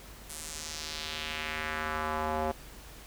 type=tone with band-pass filter sweep; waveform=square; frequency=77.7 Hz; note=D#2; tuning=2 cents flat; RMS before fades=-35 dBFS; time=0.29-2.52 s; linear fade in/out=10 ms; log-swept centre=9800 to 670 Hz; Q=1.7; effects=added 50 Hz sine -50 dBFS peak until 3.06 s + pink hiss -50 dBFS RMS until 3.06 s